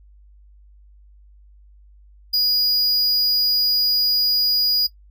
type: tone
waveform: square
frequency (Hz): 4900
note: D#8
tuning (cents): -27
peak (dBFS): -17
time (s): 2.33-4.87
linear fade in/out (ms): 10
effects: noise-tail reverb RT60 0.1 s tail -18 dB re dry + added 50 Hz sine -46 dBFS peak until 5.1 s